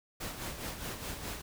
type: noise with tremolo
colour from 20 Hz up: pink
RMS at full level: -38 dBFS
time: 0.2-1.42 s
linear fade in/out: 10 ms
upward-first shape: sine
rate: 4.8 Hz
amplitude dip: 55%
effects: none